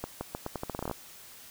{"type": "accelerating click train", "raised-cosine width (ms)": 1, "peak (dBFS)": -19, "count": 14, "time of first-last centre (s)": [0.04, 0.913], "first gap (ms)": 170, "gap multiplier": 0.82, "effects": ["white hiss -50 dBFS RMS until 1.5 s"]}